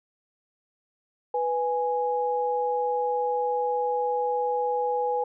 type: tone pair together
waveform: sine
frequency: 493.9 / 830.6 Hz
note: B4 / G#5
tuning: 0 / 0 cents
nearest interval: major sixth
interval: 900 cents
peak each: -26 dBFS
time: 1.34-5.24 s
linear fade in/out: 5 ms
effects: none